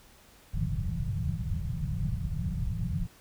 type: low-pass noise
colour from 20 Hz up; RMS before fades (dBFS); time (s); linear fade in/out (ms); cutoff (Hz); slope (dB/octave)
white; -31; 0.53-3.07; 20; 180; 96
effects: pink hiss -57 dBFS RMS until 3.2 s